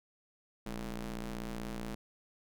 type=ring-modulated tone; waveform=sawtooth; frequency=116.54 Hz; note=A#2; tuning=in tune; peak=-31 dBFS; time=0.66-1.95 s; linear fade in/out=5 ms; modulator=88.6 Hz; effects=none